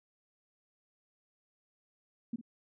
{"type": "tone with echo", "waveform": "sine", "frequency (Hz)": 233.1, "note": "A#3", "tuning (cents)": 0, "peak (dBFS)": -32, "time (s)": [2.33, 2.36], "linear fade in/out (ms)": 5, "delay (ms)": 53, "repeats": 1, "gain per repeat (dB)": -13, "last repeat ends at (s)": 2.413, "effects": []}